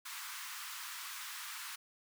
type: high-pass noise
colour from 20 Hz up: pink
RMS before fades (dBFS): -45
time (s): 0.05-1.76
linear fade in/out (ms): 10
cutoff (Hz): 1000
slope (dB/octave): 48
effects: none